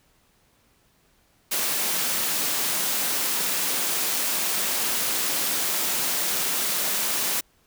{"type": "high-pass noise", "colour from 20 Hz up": "white", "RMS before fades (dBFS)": -25, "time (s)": [1.51, 7.41], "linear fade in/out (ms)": 10, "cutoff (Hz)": 150, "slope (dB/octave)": 24, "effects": ["pink hiss -63 dBFS RMS until 7.66 s"]}